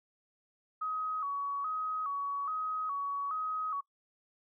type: tone with vibrato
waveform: sine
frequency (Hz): 1192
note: D6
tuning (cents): +25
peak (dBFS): -32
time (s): 0.81-3.81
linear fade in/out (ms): 10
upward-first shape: square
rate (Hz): 1.2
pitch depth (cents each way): 100
effects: noise-tail reverb RT60 0.1 s tail -22 dB re dry